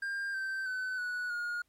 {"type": "tone with pitch steps", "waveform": "triangle", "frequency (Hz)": [1600, 1556.2, 1513.7, 1472.3, 1432], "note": ["G6", "G6", "F#6", "F#6", "F6"], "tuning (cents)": [35, -13, 39, -9, 43], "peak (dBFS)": -31, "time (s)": [0.02, 1.62], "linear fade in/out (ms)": 5, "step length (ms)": 320, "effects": ["pink hiss -75 dBFS RMS until 1.68 s", "MP3 64 kbps"]}